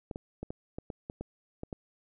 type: clicks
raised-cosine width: 2 ms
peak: -24 dBFS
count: 10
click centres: 0.112 / 0.159 / 0.43 / 0.505 / 0.785 / 0.902 / 1.099 / 1.21 / 1.634 / 1.728 s
effects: none